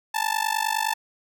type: tone with amplitude modulation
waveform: sawtooth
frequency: 880 Hz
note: A5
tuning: in tune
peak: -15 dBFS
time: 0.14-0.94 s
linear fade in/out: 10 ms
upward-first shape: sine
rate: 49.7 Hz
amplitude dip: 95%
effects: none